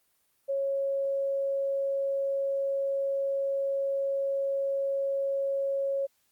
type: tone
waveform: sine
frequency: 550 Hz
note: C#5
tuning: 14 cents flat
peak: -26 dBFS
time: 0.48-6.07 s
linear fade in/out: 20 ms
effects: white hiss -71 dBFS RMS until 6.31 s + Opus 32 kbps